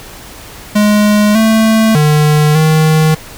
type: tone with pitch steps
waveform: square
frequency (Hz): 209 / 221.3 / 150.8 / 156.8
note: G#3 / A3 / D3 / D#3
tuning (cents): +11 / +10 / +46 / +14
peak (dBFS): -7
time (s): 0.75-3.15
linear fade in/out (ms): 10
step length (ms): 600
effects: pink hiss -32 dBFS RMS until 3.37 s